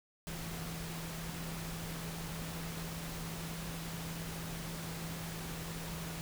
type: tone in noise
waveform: sine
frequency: 164.81 Hz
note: E3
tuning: in tune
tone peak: -42 dBFS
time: 0.27-6.21 s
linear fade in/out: 0 ms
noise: pink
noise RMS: -44 dBFS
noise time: 0.27-6.21 s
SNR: -1 dB
effects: none